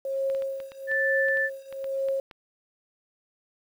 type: tone with tremolo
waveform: sine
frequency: 541 Hz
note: C#5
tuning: 42 cents flat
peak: -23 dBFS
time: 0.05-2.2 s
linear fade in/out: 2 ms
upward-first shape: triangle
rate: 1.1 Hz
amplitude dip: 95%
type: clicks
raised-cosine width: 0.3 ms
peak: -28 dBFS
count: 12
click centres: 0.3 / 0.349 / 0.422 / 0.602 / 0.719 / 0.915 / 1.285 / 1.372 / 1.726 / 1.843 / 2.086 / 2.312 s
type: tone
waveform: sine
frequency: 1760 Hz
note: A6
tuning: in tune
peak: -23 dBFS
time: 0.87-1.5 s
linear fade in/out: 50 ms
effects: 9-bit